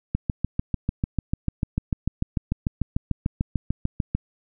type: click train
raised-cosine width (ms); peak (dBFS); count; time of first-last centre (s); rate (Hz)
5; -10; 28; 0.15-4.15; 6.75
effects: none